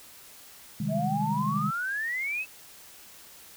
sine chord, Ab major seventh, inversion first, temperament equal, 130.81 / 155.56 / 196 / 207.7 Hz, C3 / Eb3 / G3 / Ab3, 0 / 0 / 0 / 0 cents, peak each -35 / -31 / -34 / -31 dBFS, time 0.8-1.71 s, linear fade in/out 5 ms
sine exponential sweep, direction up, 622 to 2652 Hz, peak -28 dBFS, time 0.88-2.46 s, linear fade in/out 50 ms
effects white hiss -50 dBFS RMS until 3.56 s

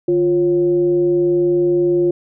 sine tone with frequency modulation, 350.8 Hz, F4, 8 cents sharp, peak -12 dBFS, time 0.08-2.11 s, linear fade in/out 5 ms, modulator 197 Hz, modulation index 0.39, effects none

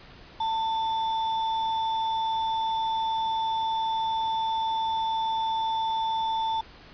sine tone with sample-and-hold, 893 Hz, A5, 25 cents sharp, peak -24 dBFS, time 0.4-6.61 s, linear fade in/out 5 ms, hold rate 4410 Hz, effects pink hiss -49 dBFS RMS until 6.93 s + resampled to 11025 Hz

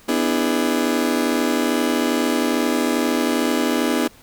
35% pulse chord, E dominant seventh, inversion second, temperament just, 247.2 / 296.7 / 329.6 / 412 Hz, B3 / D4 / E4 / G#4, +2 / +18 / 0 / -14 cents, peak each -20 / -21 / -23 / -24 dBFS, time 0.08-4.08 s, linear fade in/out 10 ms, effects pink hiss -49 dBFS RMS until 4.22 s

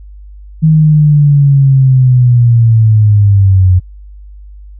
sine linear sweep, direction down, 159.2 to 89.7 Hz, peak -3 dBFS, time 0.62-3.8 s, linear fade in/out 20 ms, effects added 50 Hz sine -29 dBFS peak until 4.79 s

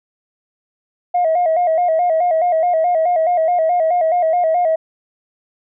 sine tone with vibrato, 676 Hz, E5, 43 cents sharp, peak -11 dBFS, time 1.14-4.76 s, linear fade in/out 10 ms, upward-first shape square, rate 4.7 Hz, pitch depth 89 cents each way, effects tanh soft clip ceiling -9 dBFS

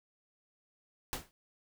pink noise with exponential decay, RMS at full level -33 dBFS, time 1.13-1.31 s, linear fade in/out 0 ms, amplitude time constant 37 ms, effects none

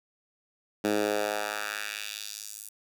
10% pulse tone with high-pass filter sweep, 104.6 Hz, G#2, 13 cents sharp, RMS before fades -32 dBFS, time 0.84-2.69 s, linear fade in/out 5 ms, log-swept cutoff 260 to 9700 Hz, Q 1.4, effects none

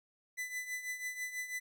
45% pulse tone with tremolo, 2000 Hz, B6, 21 cents sharp, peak -35 dBFS, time 0.37-1.6 s, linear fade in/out 20 ms, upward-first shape triangle, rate 6.1 Hz, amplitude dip 75%, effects none

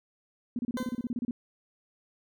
sine tone bursts, 240.6 Hz, B3, 45 cents flat, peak -28 dBFS, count 13, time 0.56-1.31 s, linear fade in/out 2 ms, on 30 ms, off 30 ms
20% pulse tone with exponential decay, 512 Hz, C5, 38 cents flat, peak -28 dBFS, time 0.77-1.11 s, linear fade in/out 2 ms, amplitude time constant 73 ms
effects none

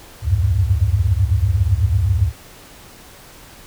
sine tone cluster, 70.1 / 86.6 / 96.5 / 104.5 Hz, C#2 / F2 / G2 / G#2, +20 / -14 / -27 / +11 cents, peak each -19 dBFS, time 0.22-2.33 s, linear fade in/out 50 ms, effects pink hiss -42 dBFS RMS until 3.66 s

